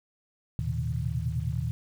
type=tone cluster; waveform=sine; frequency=78 / 113.9 / 124.1 / 132.9 / 157.9 Hz; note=D#2 / A#2 / B2 / C3 / D#3; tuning=+5 / -40 / +9 / +27 / +26 cents; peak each=-33 / -32 / -34 / -37 / -34 dBFS; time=0.59-1.71 s; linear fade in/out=0 ms; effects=9-bit